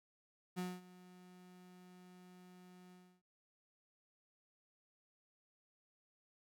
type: tone with ADSR envelope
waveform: 35% pulse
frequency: 181.2 Hz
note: F#3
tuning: 36 cents flat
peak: -36 dBFS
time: 0.56-3.22 s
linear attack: 27 ms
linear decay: 220 ms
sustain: -20 dB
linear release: 300 ms
effects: none